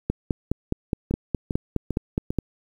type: two click trains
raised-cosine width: 3 ms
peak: -13 / -9 dBFS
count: 4 / 12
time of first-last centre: 1.11-2.305 / 0.1-2.387 s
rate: 2.51 / 4.81 Hz
effects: 8-bit